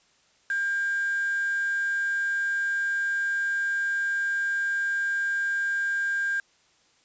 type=tone with quantisation; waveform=sine; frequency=1600 Hz; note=G6; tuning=35 cents sharp; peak=-24 dBFS; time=0.5-6.4 s; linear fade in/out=2 ms; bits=6; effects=white hiss -63 dBFS RMS until 7.04 s + resampled to 16000 Hz